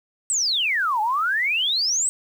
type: exponential two-way sweep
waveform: sine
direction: down then up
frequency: 8300 to 827 to 8300 Hz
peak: -19 dBFS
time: 0.3-2.09 s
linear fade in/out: 0 ms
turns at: 1.01 s
effects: 8-bit